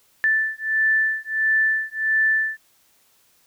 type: beating tone pair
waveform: sine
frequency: 1760 / 1761.5 Hz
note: A6 / A6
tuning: 0 / +1 cents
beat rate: 1.5 Hz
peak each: -21 dBFS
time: 0.24-2.57 s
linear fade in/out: 0 ms
effects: white hiss -60 dBFS RMS until 3.46 s